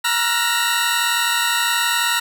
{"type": "tone cluster", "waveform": "25% pulse", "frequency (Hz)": [946, 1358, 1450, 1853, 3912], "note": ["A#5", "F6", "F#6", "A#6", "B7"], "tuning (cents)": [25, -49, -35, -11, -17], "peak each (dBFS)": -20, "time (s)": [0.04, 2.2], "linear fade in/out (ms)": 10, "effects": []}